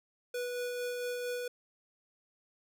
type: tone with tremolo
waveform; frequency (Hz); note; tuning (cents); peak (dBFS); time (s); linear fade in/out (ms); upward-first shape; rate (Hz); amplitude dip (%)
square; 490.4; B4; -12; -34; 0.34-1.48; 5; sine; 4.4; 25
effects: none